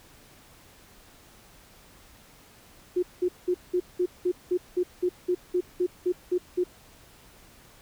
sine tone bursts, 359.4 Hz, F4, 50 cents sharp, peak -21 dBFS, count 15, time 2.96-6.64 s, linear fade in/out 10 ms, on 68 ms, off 190 ms, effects pink hiss -54 dBFS RMS until 7.81 s

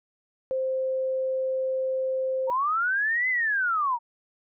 sine tone, 523.3 Hz, C5, in tune, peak -24 dBFS, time 0.51-2.5 s, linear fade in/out 0 ms
sine linear two-way sweep, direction up then down, 908 to 2059 to 908 Hz, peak -22 dBFS, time 2.47-3.99 s, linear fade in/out 50 ms, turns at 3.29 s
effects none

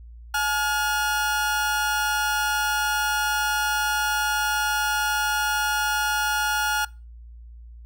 40% pulse tone pair together, 849 / 1426.7 Hz, G#5 / F6, +38 / +37 cents, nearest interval major sixth, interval 899 cents, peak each -25 / -22 dBFS, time 0.34-6.85 s, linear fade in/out 5 ms, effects noise-tail reverb RT60 0.3 s tail -23 dB re dry + added 58 Hz sine -40 dBFS peak until 7.85 s

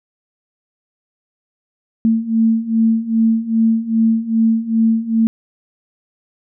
sine beating tone pair, 223.5 / 226 Hz, A3 / A3, +27 / +47 cents, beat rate 2.5 Hz, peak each -17 / -14 dBFS, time 2.05-5.27 s, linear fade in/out 0 ms, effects none

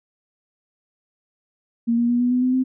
sine tone with pitch steps, 233.1 / 237.2 / 241.3 / 245.5 / 249.8 / 254.2 / 258.6 Hz, A#3 / A#3 / B3 / B3 / B3 / C4 / C4, 0 / +30 / -40 / -10 / +20 / -50 / -20 cents, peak -16 dBFS, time 1.87-2.64 s, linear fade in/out 20 ms, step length 110 ms, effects none

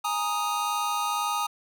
square chord, Ab suspended second, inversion none, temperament equal, 830.6 / 932.3 / 1244.5 Hz, Ab5 / Bb5 / Eb6, 0 / 0 / 0 cents, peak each -32 / -32 / -29 dBFS, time 0.04-1.47 s, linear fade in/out 10 ms, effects none

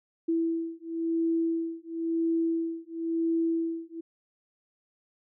sine beating tone pair, 329.6 / 330.57 Hz, E4 / E4, 0 / +5 cents, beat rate 0.97 Hz, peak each -29 dBFS, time 0.28-4.01 s, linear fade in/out 10 ms, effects none

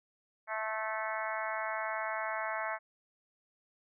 harmonic tone with a mistuned harmonic, 218.7 Hz, A3, 10 cents flat, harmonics 3 / 4 / 5 / 6 / 7 / 8 / 9 / 10, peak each -39 / -40 / -41 / -42 / -42 / -43 / -44 / -44 dBFS, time 0.47-2.79 s, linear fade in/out 50 ms, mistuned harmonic 5, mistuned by -16 cents, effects none

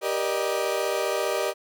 35% pulse chord, Eb major seventh, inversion first, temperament equal with one note detuned, 392 / 474.9 / 587.3 / 622.3 Hz, G4 / Bb4 / D5 / Eb5, 0 / +32 / 0 / 0 cents, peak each -28 dBFS, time 0.01-1.54 s, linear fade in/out 50 ms, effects none

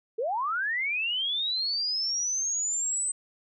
sine linear sweep, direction up, 415.3 to 8190 Hz, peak -26 dBFS, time 0.18-3.12 s, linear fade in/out 10 ms, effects none

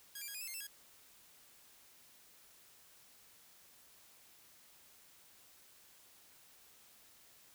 5% pulse tone with pitch steps, 1642 / 2372 / 1644 / 2470 / 2627 / 2120 / 2664 / 1652 Hz, G#6 / D7 / G#6 / D#7 / E7 / C7 / E7 / G#6, -20 / +17 / -18 / -13 / -7 / +22 / +18 / -10 cents, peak -34 dBFS, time 0.15-0.67 s, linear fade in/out 5 ms, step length 65 ms, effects white hiss -63 dBFS RMS until 7.54 s

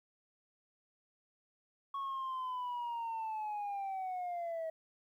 sine linear sweep, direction down, 1108.7 to 639 Hz, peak -34 dBFS, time 1.94-4.7 s, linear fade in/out 5 ms, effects tanh soft clip ceiling -35 dBFS + 12-bit

